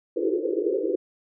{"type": "band-pass noise", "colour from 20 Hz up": "pink", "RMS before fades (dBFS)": -25, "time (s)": [0.16, 0.96], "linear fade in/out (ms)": 10, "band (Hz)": [320, 510], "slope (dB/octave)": 96, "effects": []}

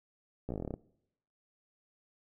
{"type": "slowing click train", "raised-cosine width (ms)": 2, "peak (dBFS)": -24, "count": 12, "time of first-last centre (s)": [0.49, 0.74], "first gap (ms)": 15, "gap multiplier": 1.08, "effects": ["noise-tail reverb RT60 0.8 s tail -22 dB re dry"]}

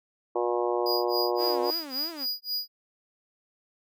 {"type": "harmonic tone", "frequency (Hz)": 120, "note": "B2", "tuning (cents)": -49, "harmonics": [3, 4, 5, 6, 7, 8, 9], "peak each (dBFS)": [-28, -30, -32, -34, -35, -36, -37], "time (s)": [0.35, 1.71], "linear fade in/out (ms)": 10}
{"type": "tone with tremolo", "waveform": "square", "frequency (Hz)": 4900, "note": "D#8", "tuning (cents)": -27, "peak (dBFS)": -27, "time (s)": [0.86, 2.68], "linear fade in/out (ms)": 2, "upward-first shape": "sine", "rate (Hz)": 3.7, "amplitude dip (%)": 100}
{"type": "tone with vibrato", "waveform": "sawtooth", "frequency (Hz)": 295.3, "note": "D4", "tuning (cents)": 10, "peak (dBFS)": -34, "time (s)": [1.37, 2.27], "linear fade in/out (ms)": 50, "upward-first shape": "triangle", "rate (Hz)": 3.1, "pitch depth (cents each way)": 280}
{"effects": []}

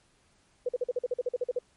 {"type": "tone bursts", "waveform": "sine", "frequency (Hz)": 493.9, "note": "B4", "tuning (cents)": 0, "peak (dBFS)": -25, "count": 13, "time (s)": [0.66, 1.589], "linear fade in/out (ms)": 5, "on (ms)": 29, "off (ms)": 46, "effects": ["pink hiss -66 dBFS RMS until 1.76 s", "MP3 48 kbps"]}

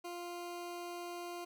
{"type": "tone", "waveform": "20% pulse", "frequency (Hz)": 349.2, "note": "F4", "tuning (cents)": 0, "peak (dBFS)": -37, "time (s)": [0.04, 1.45], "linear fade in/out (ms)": 10, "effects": []}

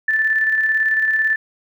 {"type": "tone with tremolo", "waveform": "sine", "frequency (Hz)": 1760, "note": "A6", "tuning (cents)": 0, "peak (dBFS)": -13, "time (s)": [0.08, 1.36], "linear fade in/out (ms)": 5, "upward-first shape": "square", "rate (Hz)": 18, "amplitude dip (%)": 35, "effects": []}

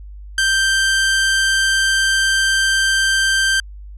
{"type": "tone", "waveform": "sawtooth", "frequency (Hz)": 1568, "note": "G6", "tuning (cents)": 0, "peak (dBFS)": -10, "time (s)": [0.38, 3.6], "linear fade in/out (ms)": 2, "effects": ["added 50 Hz sine -32 dBFS peak until 3.97 s", "resampled to 24000 Hz"]}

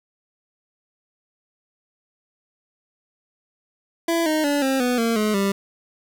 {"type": "tone with pitch steps", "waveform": "25% pulse", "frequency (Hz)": [334.4, 310.2, 287.8, 267, 247.6, 229.7, 213.1, 197.69], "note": ["E4", "D#4", "D4", "C4", "B3", "A#3", "G#3", "G3"], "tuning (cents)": [25, -5, -35, 35, 5, -25, 45, 15], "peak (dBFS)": -15, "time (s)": [4.08, 5.52], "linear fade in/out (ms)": 5, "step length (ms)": 180, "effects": ["8-bit"]}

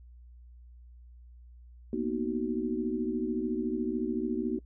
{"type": "chord", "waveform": "sine", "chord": "B major seventh", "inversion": "third", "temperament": "equal with one note detuned", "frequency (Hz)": [233.1, 246.9, 311.1, 374.9], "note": ["A#3", "B3", "D#4", "F#4"], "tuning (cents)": [0, 0, 0, 23], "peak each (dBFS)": -34, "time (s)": [1.93, 4.59], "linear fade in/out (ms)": 2, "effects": ["noise-tail reverb RT60 0.1 s tail -22 dB re dry", "added 60 Hz sine -49 dBFS peak until 4.65 s"]}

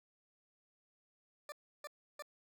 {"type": "tone bursts", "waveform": "20% pulse", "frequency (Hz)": 591, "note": "D5", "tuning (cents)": 11, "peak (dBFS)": -39, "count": 3, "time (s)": [1.49, 2.223], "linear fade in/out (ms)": 2, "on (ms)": 31, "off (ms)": 320, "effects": []}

